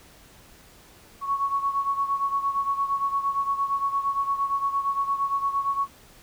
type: beating tone pair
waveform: sine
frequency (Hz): 1108.7 / 1117.4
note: C#6 / C#6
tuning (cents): 0 / +13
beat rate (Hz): 8.7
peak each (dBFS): -24 / -29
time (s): 1.21-5.88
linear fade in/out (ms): 50
effects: pink hiss -52 dBFS RMS until 6.22 s